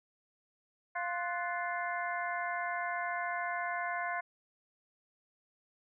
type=harmonic tone with a mistuned harmonic; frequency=349.2 Hz; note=F4; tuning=in tune; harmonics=2 / 3 / 4 / 5 / 6; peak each=-37 / -39 / -40 / -41 / -42 dBFS; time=0.95-4.21 s; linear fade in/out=10 ms; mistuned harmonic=4; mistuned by=+99 cents; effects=none